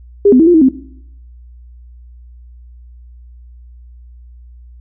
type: tone with pitch steps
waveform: sine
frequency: 404 / 252.8 / 324.8 / 350.7 / 318.6 / 262.4 Hz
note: G#4 / B3 / E4 / F4 / D#4 / C4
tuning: -48 / +41 / -26 / +7 / +41 / +5 cents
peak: -4 dBFS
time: 0.25-0.688 s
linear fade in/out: 5 ms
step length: 73 ms
effects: noise-tail reverb RT60 0.7 s tail -17 dB re dry + added 60 Hz sine -35 dBFS peak until 4.8 s